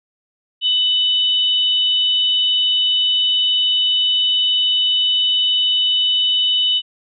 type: tone pair together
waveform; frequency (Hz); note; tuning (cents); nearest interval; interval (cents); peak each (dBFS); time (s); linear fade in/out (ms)
sine; 2993 / 3713; F#7 / A#7; +19 / -8; major third; 373; -14 / -22; 0.61-6.82; 50
effects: none